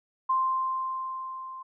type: tone with level ramp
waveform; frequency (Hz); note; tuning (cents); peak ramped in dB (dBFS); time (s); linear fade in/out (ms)
sine; 1046.5; C6; 0; -21 to -38; 0.29-1.63; 10
effects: none